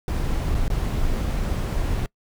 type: noise with dropouts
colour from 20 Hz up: brown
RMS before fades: -23 dBFS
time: 0.08-2.06 s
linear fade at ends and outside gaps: 1 ms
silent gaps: 0.545-0.549 / 0.68-0.701 s
effects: noise-tail reverb RT60 0.1 s tail -24 dB re dry

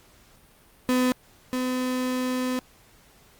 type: tone pair in turn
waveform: 35% pulse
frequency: 252.6 / 253.9 Hz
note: B3 / B3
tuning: +39 / +48 cents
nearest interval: unison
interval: 9 cents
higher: second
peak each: -18 / -23 dBFS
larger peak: first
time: 0.89-1.12 / 1.53-2.59 s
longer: second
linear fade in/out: 0 ms
effects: pink hiss -56 dBFS RMS until 3.39 s + Opus 48 kbps

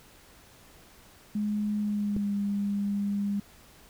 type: tone with pitch glide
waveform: sine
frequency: 209.2 to 202 Hz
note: G#3 to G#3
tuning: +13 to -48 cents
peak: -26 dBFS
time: 1.35-3.4 s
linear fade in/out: 5 ms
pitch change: -61 cents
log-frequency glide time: 1.79-2.34 s
type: click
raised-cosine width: 3 ms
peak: -20 dBFS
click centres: 2.165 s
effects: pink hiss -55 dBFS RMS until 3.89 s

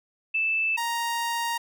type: tone pair in turn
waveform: sine / sawtooth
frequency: 2637 / 934.3 Hz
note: E7 / A#5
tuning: 0 / +4 cents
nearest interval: octave + tritone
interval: 1796 cents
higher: first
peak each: -22 dBFS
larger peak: neither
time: 0.34-0.77 / 0.77-1.58 s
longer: second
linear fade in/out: 10 ms
effects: none

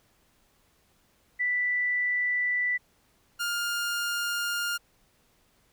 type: tone pair in turn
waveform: sine / sawtooth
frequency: 1975.5 / 1409.5 Hz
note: B6 / F6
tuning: 0 / +16 cents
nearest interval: tritone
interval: 584 cents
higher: first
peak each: -24 dBFS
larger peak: neither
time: 1.39-2.78 / 3.39-4.78 s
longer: neither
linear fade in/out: 20 ms
effects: pink hiss -66 dBFS RMS until 5.72 s

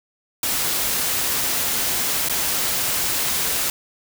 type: noise with dropouts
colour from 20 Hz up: white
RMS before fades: -22 dBFS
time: 0.43-3.7 s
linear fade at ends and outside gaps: 2 ms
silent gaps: 2.287-2.296 s
effects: none

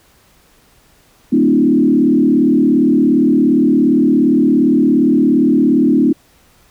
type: tone with frequency modulation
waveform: sine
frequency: 273.4 Hz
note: C#4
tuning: 24 cents flat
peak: -8 dBFS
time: 1.32-6.13 s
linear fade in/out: 10 ms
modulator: 37.3 Hz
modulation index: 1.6
effects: pink hiss -51 dBFS RMS until 6.7 s

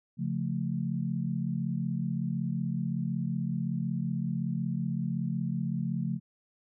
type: chord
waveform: sine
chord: Db augmented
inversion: none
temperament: equal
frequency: 138.59 / 174.61 / 220 Hz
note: Db3 / F3 / A3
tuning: 0 / 0 / 0 cents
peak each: -33 / -32 / -34 dBFS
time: 0.17-6.2 s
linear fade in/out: 50 ms
effects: none

